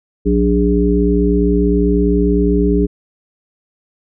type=harmonic tone with a mistuned harmonic; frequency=58.5 Hz; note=A#1; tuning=7 cents sharp; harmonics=1 / 3 / 5 / 7; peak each=-16 / -16 / -16 / -16 dBFS; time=0.25-2.87 s; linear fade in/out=20 ms; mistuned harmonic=3; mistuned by=+74 cents; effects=none